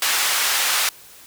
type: band-pass noise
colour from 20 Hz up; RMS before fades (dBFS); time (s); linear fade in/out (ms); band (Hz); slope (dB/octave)
pink; -20; 0.02-0.89; 2; 1300 to 16000; 12
effects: white hiss -45 dBFS RMS until 1.26 s